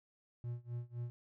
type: tone with tremolo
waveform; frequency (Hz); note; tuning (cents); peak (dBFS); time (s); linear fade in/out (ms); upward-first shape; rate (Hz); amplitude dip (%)
triangle; 120; B2; -49; -35; 0.44-1.1; 0; sine; 3.9; 95
effects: none